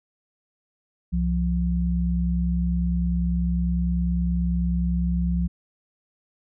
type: tone pair together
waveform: sine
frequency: 65.1 / 174.5 Hz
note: C2 / F3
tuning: -8 / -1 cents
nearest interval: octave + perfect fourth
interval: 1707 cents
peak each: -23 dBFS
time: 1.12-5.48 s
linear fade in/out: 20 ms
effects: none